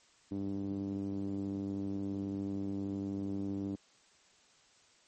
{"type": "tone with low-pass filter", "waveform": "5% pulse", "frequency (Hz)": 98.6, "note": "G2", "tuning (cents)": 11, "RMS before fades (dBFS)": -37, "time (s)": [0.31, 3.76], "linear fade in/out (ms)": 10, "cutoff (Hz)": 270, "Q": 3.3, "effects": ["white hiss -65 dBFS RMS until 5.07 s", "MP3 32 kbps"]}